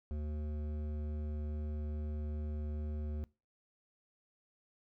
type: tone with hard clipping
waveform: triangle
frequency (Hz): 75.2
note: D2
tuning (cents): +42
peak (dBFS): -38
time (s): 0.11-3.24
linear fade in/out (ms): 0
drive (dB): 16
effects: noise-tail reverb RT60 0.3 s tail -23 dB re dry